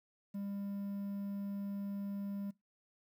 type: tone with quantisation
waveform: triangle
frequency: 200 Hz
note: G3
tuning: 35 cents sharp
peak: -36 dBFS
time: 0.34-2.51 s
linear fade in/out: 10 ms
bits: 11
effects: noise-tail reverb RT60 0.2 s tail -21 dB re dry